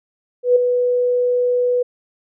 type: tone with ADSR envelope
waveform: sine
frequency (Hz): 492.8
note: B4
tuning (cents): -4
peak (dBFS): -7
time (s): 0.43-1.83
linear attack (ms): 130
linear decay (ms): 6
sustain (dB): -7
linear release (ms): 10
effects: none